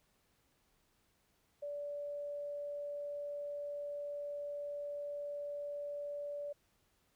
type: tone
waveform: sine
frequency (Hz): 579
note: D5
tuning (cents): -25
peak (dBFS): -39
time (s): 1.62-6.53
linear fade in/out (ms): 10
effects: pink hiss -75 dBFS RMS until 7.15 s